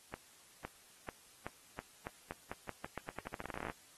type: accelerating click train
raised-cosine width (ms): 0.5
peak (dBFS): -26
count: 26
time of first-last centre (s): 0.14-3.699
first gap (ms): 510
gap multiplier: 0.86
effects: white hiss -62 dBFS RMS until 3.97 s + AAC 32 kbps